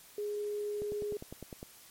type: tone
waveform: sine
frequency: 415.3 Hz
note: G#4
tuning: in tune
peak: -33 dBFS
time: 0.18-1.17 s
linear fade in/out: 2 ms
type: click train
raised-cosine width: 2 ms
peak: -29 dBFS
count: 9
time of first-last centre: 0.82-1.629 s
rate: 9.89 Hz
effects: white hiss -56 dBFS RMS until 1.9 s + MP3 64 kbps